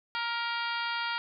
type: harmonic tone with a mistuned harmonic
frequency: 467.2 Hz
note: A#4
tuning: 4 cents sharp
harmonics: 2 / 3 / 4 / 5 / 6 / 7 / 8 / 9 / 10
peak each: -35 / -34 / -40 / -40 / -42 / -40 / -46 / -45 / -43 dBFS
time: 0.15-1.18 s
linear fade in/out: 0 ms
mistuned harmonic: 4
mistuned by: +25 cents
effects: none